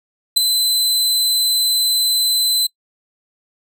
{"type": "tone with ADSR envelope", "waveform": "sawtooth", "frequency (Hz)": 4040, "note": "B7", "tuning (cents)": 39, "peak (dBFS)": -4, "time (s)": [0.36, 2.67], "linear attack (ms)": 14, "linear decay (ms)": 6, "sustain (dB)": -7, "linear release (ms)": 9, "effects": ["noise-tail reverb RT60 0.1 s tail -25 dB re dry"]}